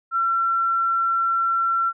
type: tone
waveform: sine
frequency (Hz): 1355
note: E6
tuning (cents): +47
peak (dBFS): -18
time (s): 0.11-1.93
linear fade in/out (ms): 50
effects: none